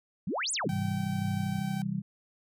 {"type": "exponential two-way sweep", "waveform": "sine", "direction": "up then down", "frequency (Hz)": [146.6, 10548, 146.6], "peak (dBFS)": -29, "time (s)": [0.27, 0.7], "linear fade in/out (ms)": 5, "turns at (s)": 0.52}
{"type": "chord", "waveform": "sine", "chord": "C major", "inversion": "none", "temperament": "just", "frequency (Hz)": [130.81, 163.52, 196.22], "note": ["C3", "E3", "G3"], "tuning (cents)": [0, -14, 2], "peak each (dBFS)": [-37, -34, -32], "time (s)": [0.64, 2.02], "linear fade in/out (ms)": 20}
{"type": "tone", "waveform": "sawtooth", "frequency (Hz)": 773, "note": "G5", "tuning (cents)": -24, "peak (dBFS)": -36, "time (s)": [0.69, 1.82], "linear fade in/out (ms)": 2}
{"type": "tone with tremolo", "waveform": "sine", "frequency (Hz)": 103.83, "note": "G#2", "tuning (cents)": 0, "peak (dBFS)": -32, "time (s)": [0.71, 1.6], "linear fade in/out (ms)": 10, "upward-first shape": "sine", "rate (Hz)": 2.1, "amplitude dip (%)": 45}
{"effects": []}